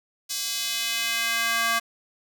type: tone with high-pass filter sweep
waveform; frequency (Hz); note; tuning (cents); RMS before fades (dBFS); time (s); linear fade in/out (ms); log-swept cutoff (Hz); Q
square; 230.1; A#3; -22; -26; 0.29-1.8; 20; 5000 to 1200; 1.3
effects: 8-bit